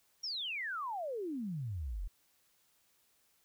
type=exponential sweep; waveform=sine; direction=down; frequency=5720 to 38.3 Hz; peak=-36 dBFS; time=0.23-2.08 s; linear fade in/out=10 ms; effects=white hiss -72 dBFS RMS until 3.44 s